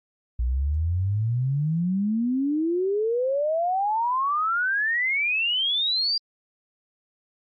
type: exponential sweep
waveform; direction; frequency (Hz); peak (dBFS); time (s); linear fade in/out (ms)
sine; up; 58 to 4824; -21; 0.39-6.18; 5
effects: Opus 48 kbps